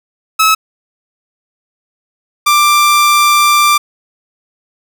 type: tone pair in turn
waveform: sawtooth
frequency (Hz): 1294 / 1181.5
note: E6 / D6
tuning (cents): -32 / +10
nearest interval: major second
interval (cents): 158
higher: first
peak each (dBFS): -3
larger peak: neither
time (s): 0.39-0.55 / 2.46-3.78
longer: second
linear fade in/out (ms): 10
effects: none